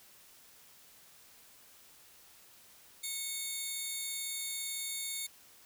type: tone pair together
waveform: 10% pulse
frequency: 2200 / 3654 Hz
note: C#7 / A#7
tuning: -14 / -35 cents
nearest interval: major sixth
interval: 879 cents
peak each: -31 / -31 dBFS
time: 3.03-5.27 s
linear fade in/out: 10 ms
effects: white hiss -59 dBFS RMS until 5.65 s